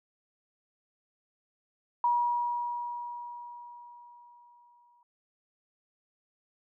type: tone with exponential decay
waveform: sine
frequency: 960 Hz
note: B5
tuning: 49 cents flat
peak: -22 dBFS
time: 2.04-5.03 s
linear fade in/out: 2 ms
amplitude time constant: 650 ms
effects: none